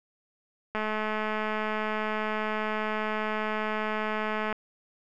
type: click train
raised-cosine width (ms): 0.5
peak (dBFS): -16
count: 813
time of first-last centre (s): 0.75-4.527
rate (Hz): 215
effects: none